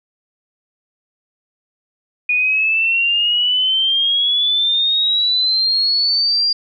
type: exponential sweep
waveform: sine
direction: up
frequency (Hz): 2454 to 4809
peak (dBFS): -13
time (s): 2.29-6.53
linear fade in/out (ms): 5
effects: none